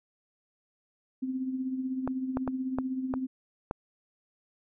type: tone with tremolo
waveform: sine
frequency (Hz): 260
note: C4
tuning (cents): -11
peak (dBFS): -27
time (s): 1.22-3.27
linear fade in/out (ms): 10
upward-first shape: triangle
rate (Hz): 16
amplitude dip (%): 60
type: clicks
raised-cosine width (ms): 1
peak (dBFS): -17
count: 6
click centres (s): 2.076 / 2.371 / 2.477 / 2.786 / 3.139 / 3.711
effects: none